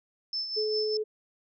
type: tone with tremolo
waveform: sine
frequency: 5274 Hz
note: E8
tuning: in tune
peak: -28 dBFS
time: 0.33-0.97 s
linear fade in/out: 2 ms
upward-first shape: sine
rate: 5 Hz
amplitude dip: 55%
type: tone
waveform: sine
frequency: 430 Hz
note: A4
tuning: 40 cents flat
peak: -27 dBFS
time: 0.56-1.04 s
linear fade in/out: 20 ms
effects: none